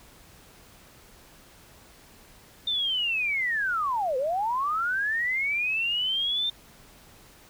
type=linear two-way sweep; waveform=sine; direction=down then up; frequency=3622 to 493.9 to 3622 Hz; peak=-24 dBFS; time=2.67-6.5 s; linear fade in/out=5 ms; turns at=4.17 s; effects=pink hiss -53 dBFS RMS until 7.49 s